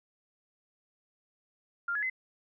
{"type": "tone with pitch steps", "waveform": "sine", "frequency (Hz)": [1396.9, 1690.2, 2045], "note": ["F6", "G#6", "C7"], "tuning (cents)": [0, 30, -40], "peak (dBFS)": -29, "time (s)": [1.88, 2.099], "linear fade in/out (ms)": 5, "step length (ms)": 73, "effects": []}